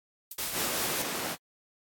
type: noise with exponential decay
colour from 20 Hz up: violet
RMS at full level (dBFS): -30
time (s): 0.31-0.39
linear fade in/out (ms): 5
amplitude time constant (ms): 16
type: noise with tremolo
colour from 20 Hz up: white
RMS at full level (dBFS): -32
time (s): 0.38-1.02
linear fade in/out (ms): 5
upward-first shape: sine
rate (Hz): 5.1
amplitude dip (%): 35
type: high-pass noise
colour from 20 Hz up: pink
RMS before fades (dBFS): -34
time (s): 0.51-1.37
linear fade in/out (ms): 50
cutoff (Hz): 240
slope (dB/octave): 12
effects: AAC 64 kbps